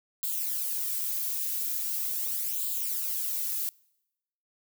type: noise with flanger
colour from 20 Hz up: violet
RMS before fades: -31 dBFS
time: 0.23-3.69 s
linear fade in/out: 0 ms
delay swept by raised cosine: 0.25 to 2.75 ms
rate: 0.41 Hz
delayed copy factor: +0.65
effects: noise-tail reverb RT60 0.9 s tail -26 dB re dry